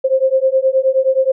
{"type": "beating tone pair", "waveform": "sine", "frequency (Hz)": [523.3, 532.8], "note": ["C5", "C5"], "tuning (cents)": [0, 31], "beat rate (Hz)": 9.5, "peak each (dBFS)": -14, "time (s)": [0.04, 1.32], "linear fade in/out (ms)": 10, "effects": []}